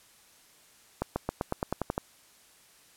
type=accelerating click train; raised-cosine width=1 ms; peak=-14 dBFS; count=10; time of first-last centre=1.02-1.979 s; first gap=140 ms; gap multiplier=0.93; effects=white hiss -59 dBFS RMS until 2.96 s + low-pass 12000 Hz 12 dB/octave